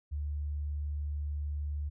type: tone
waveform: sine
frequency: 73.42 Hz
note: D2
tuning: in tune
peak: -32 dBFS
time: 0.11-1.9 s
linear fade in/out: 20 ms
effects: none